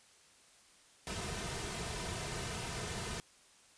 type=noise with comb filter; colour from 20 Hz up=pink; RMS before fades=-40 dBFS; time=1.07-3.2 s; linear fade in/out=0 ms; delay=3.6 ms; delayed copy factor=-0.55; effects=white hiss -63 dBFS RMS until 3.77 s + resampled to 22050 Hz